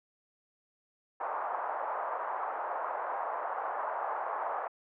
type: band-pass noise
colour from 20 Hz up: white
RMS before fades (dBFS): -35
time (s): 1.2-4.68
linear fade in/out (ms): 5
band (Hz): 640 to 1100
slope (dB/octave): 24
effects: low-pass 2000 Hz 12 dB/octave